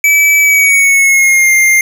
square tone with pitch glide, 2300 to 2109 Hz, D7 to C7, -37 to +13 cents, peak -6 dBFS, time 0.04-1.81 s, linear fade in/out 2 ms, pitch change -150 cents, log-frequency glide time 0.4-1.52 s, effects none

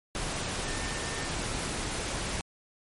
sine tone in noise, 1800 Hz, A6, 39 cents sharp, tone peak -42 dBFS, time 0.66-1.28 s, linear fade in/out 0 ms, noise pink, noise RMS -33 dBFS, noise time 0.15-2.41 s, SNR -12 dB, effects MP3 48 kbps

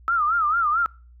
sine tone with vibrato, 1290 Hz, E6, 38 cents flat, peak -18 dBFS, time 0.08-0.86 s, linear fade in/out 0 ms, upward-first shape sine, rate 4.5 Hz, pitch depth 150 cents each way, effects noise-tail reverb RT60 0.4 s tail -26 dB re dry + added 60 Hz sine -46 dBFS peak until 1.2 s

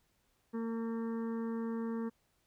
harmonic tone, 228 Hz, A#3, 38 cents flat, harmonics 1 / 2 / 4 / 5 / 6 / 7 / 8, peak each -35 / -41 / -51 / -52 / -59 / -59 / -60 dBFS, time 0.53-2.1 s, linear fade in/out 20 ms, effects pink hiss -75 dBFS RMS until 2.46 s

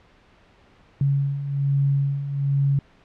sine beating tone pair, 138.59 / 139.79 Hz, C#3 / C#3, 0 / +15 cents, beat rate 1.2 Hz, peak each -26 / -20 dBFS, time 1.01-2.79 s, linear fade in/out 2 ms, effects pink hiss -55 dBFS RMS until 3.04 s + low-pass 3000 Hz 12 dB/octave

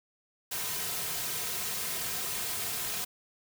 white noise with comb filter, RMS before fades -34 dBFS, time 0.51-3.05 s, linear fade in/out 10 ms, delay 3.5 ms, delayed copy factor -0.6, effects none

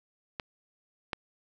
clicks, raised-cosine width 0.3 ms, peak -18 / -15 dBFS, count 2, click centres 0.398 / 1.132 s, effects none

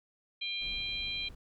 harmonic tone, 800 Hz, G5, 35 cents sharp, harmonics 3 / 4 / 5, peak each -38 / -38 / -38 dBFS, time 0.41-1.29 s, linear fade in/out 10 ms
brown noise, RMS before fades -48 dBFS, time 0.61-1.35 s, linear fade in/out 5 ms
effects none

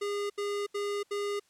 square tone bursts, 407.6 Hz, G#4, 32 cents flat, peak -31 dBFS, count 4, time 0.01-1.398 s, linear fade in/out 10 ms, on 290 ms, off 76 ms, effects white hiss -68 dBFS RMS until 1.49 s + low-pass 9000 Hz 12 dB/octave

